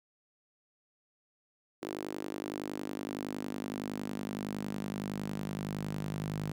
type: tone with high-pass filter sweep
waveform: sawtooth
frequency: 50.8 Hz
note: G#1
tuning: 38 cents flat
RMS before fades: -38 dBFS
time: 1.82-6.52 s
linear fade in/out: 5 ms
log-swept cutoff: 340 to 150 Hz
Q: 3
effects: none